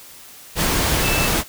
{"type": "tone in noise", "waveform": "sine", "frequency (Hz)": 2642, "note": "E7", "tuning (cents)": 3, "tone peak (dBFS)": -23, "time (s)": [1.01, 1.3], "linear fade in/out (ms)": 50, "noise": "pink", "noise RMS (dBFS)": -19, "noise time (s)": [0.55, 1.44], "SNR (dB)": -7, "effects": ["white hiss -42 dBFS RMS until 1.48 s"]}